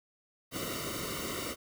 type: noise with comb filter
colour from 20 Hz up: pink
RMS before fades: -37 dBFS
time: 0.51-1.56 s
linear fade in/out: 50 ms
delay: 1.2 ms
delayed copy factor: -1
effects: none